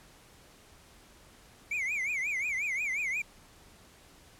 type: tone with vibrato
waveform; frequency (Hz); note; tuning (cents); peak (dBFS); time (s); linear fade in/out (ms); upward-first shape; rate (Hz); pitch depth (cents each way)
triangle; 2243; C#7; +20; -28; 1.71-3.22; 5; triangle; 5.6; 210
effects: pink hiss -57 dBFS RMS until 4.39 s + low-pass 12000 Hz 12 dB/octave